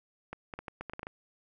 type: clicks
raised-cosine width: 0.5 ms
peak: -24 dBFS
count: 10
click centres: 0.33 / 0.538 / 0.59 / 0.682 / 0.81 / 0.897 / 0.935 / 0.994 / 1.031 / 1.069 s
effects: none